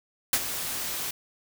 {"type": "noise with ADSR envelope", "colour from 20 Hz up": "white", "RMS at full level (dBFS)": -21, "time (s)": [0.33, 1.11], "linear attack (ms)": 3, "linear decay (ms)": 53, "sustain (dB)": -11, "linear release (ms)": 5, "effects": []}